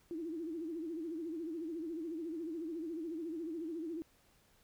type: tone with vibrato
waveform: sine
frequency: 326.7 Hz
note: E4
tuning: 15 cents flat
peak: -38 dBFS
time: 0.11-4.02 s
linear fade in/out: 0 ms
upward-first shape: sine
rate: 14 Hz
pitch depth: 110 cents each way
effects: pink hiss -69 dBFS RMS until 4.63 s